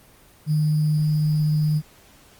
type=tone with sample-and-hold; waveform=sine; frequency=152.7 Hz; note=D#3; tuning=32 cents flat; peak=-17 dBFS; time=0.46-1.82 s; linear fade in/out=50 ms; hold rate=4900 Hz; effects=pink hiss -52 dBFS RMS until 2.39 s + Opus 24 kbps